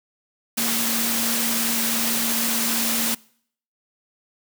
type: tone in noise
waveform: sine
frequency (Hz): 230.4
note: A#3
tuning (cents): -20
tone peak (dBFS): -27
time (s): 0.57-3.15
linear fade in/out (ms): 10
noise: white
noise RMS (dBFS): -23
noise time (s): 0.57-3.15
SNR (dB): -7
effects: noise-tail reverb RT60 0.6 s tail -24 dB re dry + high-pass 150 Hz 12 dB/octave